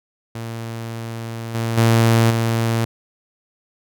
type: tone with level steps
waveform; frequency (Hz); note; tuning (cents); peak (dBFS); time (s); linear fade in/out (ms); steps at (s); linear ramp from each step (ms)
sawtooth; 114.6; A#2; -29; -23 / -16 / -8 / -13; 0.35-2.85; 5; 1.54 / 1.77 / 2.3; 10
effects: none